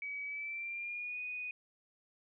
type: tone with pitch glide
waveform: sine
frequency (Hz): 2275 to 2481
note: C#7 to D#7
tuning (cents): +44 to -6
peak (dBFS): -38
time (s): 0.02-1.51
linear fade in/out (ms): 2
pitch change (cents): +150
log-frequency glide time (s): 0.24-1.21
effects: none